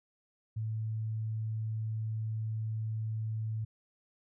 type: tone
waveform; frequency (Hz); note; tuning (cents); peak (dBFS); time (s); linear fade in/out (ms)
sine; 110; A2; 0; -32; 0.56-3.65; 10
effects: none